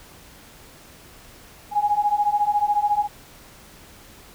sine beating tone pair, 820 / 834 Hz, G#5 / G#5, -22 / +7 cents, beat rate 14 Hz, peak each -22 / -20 dBFS, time 1.71-3.08 s, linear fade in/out 50 ms, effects pink hiss -47 dBFS RMS until 4.34 s

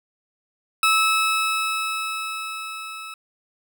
20% pulse tone with level ramp, 1300 Hz, E6, 24 cents flat, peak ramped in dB -10 to -29 dBFS, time 0.83-3.14 s, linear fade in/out 2 ms, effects none

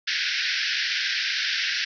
pink band-pass noise, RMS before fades -26 dBFS, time 0.07-1.85 s, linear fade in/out 10 ms, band 1500 to 5600 Hz, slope 96 dB/octave, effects none

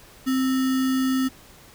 sine tone with sample-and-hold, 261.6 Hz, C4, in tune, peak -19 dBFS, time 0.26-1.29 s, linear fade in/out 20 ms, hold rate 1575 Hz, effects pink hiss -49 dBFS RMS until 1.74 s

